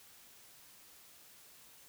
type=silence; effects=white hiss -59 dBFS RMS until 1.88 s